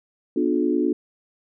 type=chord; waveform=sine; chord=B diminished seventh; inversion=none; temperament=just; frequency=246.9 / 296.3 / 355.6 / 426.7 Hz; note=B3 / D4 / F4 / Ab4; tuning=0 / +15 / +31 / +47 cents; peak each=-25 / -22 / -23 / -28 dBFS; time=0.36-0.93 s; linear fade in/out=5 ms; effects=none

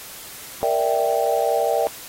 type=chord; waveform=sine; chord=E half-diminished seventh; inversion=second; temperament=equal; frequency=466.2 / 587.3 / 659.3 / 784 Hz; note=Bb4 / D5 / E5 / G5; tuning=0 / 0 / 0 / 0 cents; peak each=-23 dBFS; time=0.63-1.87 s; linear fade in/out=0 ms; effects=white hiss -38 dBFS RMS until 2.08 s + AAC 48 kbps

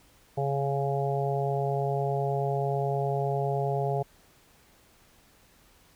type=harmonic tone with a mistuned harmonic; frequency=139.2 Hz; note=C#3; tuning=8 cents sharp; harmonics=1 / 3 / 4 / 5 / 6; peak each=-29 / -31 / -35 / -31 / -37 dBFS; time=0.37-4.03 s; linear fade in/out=10 ms; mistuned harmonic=1; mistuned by=-17 cents; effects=pink hiss -60 dBFS RMS until 5.95 s

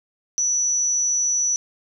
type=tone with amplitude modulation; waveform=sine; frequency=5920 Hz; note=F#8; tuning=in tune; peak=-16 dBFS; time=0.38-1.56 s; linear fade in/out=0 ms; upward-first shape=sine; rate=293 Hz; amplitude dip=45%; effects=none

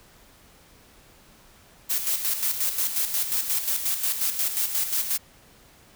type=noise with tremolo; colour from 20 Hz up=blue; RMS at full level=-24 dBFS; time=1.89-5.18 s; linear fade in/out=20 ms; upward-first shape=square; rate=5.6 Hz; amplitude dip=55%; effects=pink hiss -54 dBFS RMS until 5.95 s

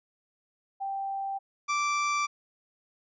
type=tone pair in turn; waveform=sine / 30% pulse; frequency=784 / 1170.4 Hz; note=G5 / D6; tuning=0 / -6 cents; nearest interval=perfect fifth; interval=694 cents; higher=second; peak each=-30 / -23 dBFS; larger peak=second; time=0.8-1.39 / 1.68-2.27 s; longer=neither; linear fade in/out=20 ms; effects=resampled to 16000 Hz

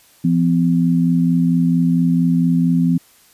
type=tone pair together; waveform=sine; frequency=170.1 / 254.5 Hz; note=F3 / C4; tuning=-45 / -48 cents; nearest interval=perfect fifth; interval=697 cents; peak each=-14 / -16 dBFS; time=0.24-2.98 s; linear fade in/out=10 ms; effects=white hiss -51 dBFS RMS until 3.33 s + resampled to 32000 Hz

